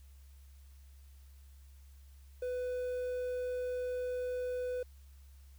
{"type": "tone with quantisation", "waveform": "triangle", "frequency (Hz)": 498.8, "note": "B4", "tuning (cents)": 17, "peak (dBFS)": -32, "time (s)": [2.42, 4.83], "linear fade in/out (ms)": 5, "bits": 10, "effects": ["added 68 Hz sine -53 dBFS peak until 5.58 s", "white hiss -69 dBFS RMS until 5.58 s"]}